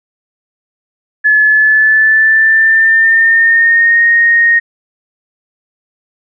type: tone with pitch glide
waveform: sine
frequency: 1716 to 1860.5 Hz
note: A6 to A#6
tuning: -44 to -4 cents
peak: -5 dBFS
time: 1.24-4.6 s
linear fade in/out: 20 ms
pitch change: +140 cents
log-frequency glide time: 1.43-4.03 s
effects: none